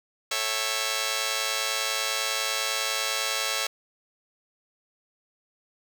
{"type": "chord", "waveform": "5% pulse", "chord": "A dominant seventh", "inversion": "none", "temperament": "just", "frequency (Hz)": [440, 550, 660, 792], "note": ["A4", "C#5", "E5", "G5"], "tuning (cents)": [0, -14, 2, 18], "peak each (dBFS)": [-23, -19, -21, -25], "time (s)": [0.31, 3.67], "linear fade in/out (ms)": 5, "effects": []}